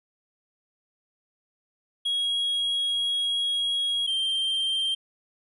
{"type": "tone pair in turn", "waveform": "triangle", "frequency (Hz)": [3301, 3158], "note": ["G#7", "G7"], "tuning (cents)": [-11, 12], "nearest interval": "minor second", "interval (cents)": 77, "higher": "first", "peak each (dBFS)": -22, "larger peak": "neither", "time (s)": [[2.05, 4.07], [4.07, 4.95]], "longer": "first", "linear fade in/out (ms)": 10, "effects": ["resampled to 24000 Hz"]}